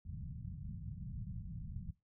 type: low-pass noise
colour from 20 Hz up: white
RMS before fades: -45 dBFS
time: 0.05-1.91 s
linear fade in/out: 5 ms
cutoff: 180 Hz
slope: 48 dB/octave
effects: noise-tail reverb RT60 0.2 s tail -18 dB re dry